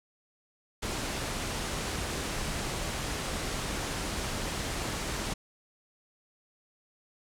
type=low-pass noise; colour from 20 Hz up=pink; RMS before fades=-34 dBFS; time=0.82-5.34 s; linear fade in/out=10 ms; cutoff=10000 Hz; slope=24 dB/octave; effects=none